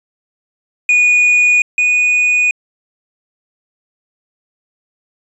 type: tone pair in turn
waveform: triangle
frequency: 2459 / 2475 Hz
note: D#7 / D#7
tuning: -21 / -10 cents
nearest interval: unison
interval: 11 cents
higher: second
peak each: -6 / -8 dBFS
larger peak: first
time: 0.89-1.62 / 1.78-2.51 s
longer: neither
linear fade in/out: 2 ms
effects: resampled to 24000 Hz